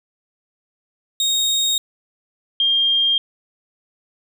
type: tone pair in turn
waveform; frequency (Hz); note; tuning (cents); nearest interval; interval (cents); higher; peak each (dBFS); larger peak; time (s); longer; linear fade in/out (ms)
30% pulse / sine; 3729 / 3208; A#7 / G7; 0 / +39; minor third; 261; first; -14; neither; 1.2-1.78 / 2.6-3.18; neither; 2
effects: none